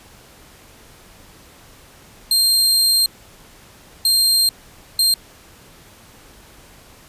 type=tone bursts at uneven times; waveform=sawtooth; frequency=4186 Hz; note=C8; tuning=in tune; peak=-10 dBFS; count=3; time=2.31-3.06 / 4.05-4.49 / 4.99-5.14 s; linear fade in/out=2 ms; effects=pink hiss -46 dBFS RMS until 7.08 s + resampled to 32000 Hz